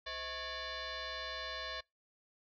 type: tone with frequency modulation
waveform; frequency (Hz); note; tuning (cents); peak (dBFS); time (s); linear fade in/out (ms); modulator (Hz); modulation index
sine; 1218; D#6; -37; -39; 0.06-1.81; 10; 578; 5.6
effects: noise-tail reverb RT60 0.2 s tail -25 dB re dry